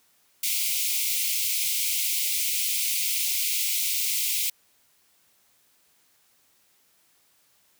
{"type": "high-pass noise", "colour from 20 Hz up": "white", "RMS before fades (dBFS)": -26, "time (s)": [0.43, 4.5], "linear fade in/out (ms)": 5, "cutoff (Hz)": 2100, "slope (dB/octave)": 96, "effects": ["white hiss -64 dBFS RMS until 7.79 s", "high-pass 60 Hz 12 dB/octave"]}